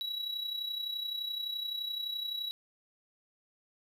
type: tone with amplitude modulation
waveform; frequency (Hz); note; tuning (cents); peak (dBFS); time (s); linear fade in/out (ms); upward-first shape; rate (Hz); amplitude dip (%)
triangle; 3900; B7; -23; -30; 0.01-2.51; 0; sine; 31.7; 60
effects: none